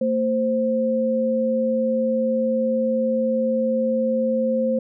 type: tone pair together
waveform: sine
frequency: 227.4 / 523.3 Hz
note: A#3 / C5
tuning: -43 / 0 cents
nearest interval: octave + major second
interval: 1443 cents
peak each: -22 / -20 dBFS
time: 0.01-4.79 s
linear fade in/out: 5 ms
effects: none